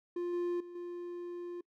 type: tone with level steps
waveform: triangle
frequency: 350.3 Hz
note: F4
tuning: 5 cents sharp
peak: -31 / -29 / -43 / -37 dBFS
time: 0.16-1.61 s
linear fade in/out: 5 ms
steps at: 0.33 / 0.6 / 0.75 s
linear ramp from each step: 5 ms
effects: noise-tail reverb RT60 0.1 s tail -25 dB re dry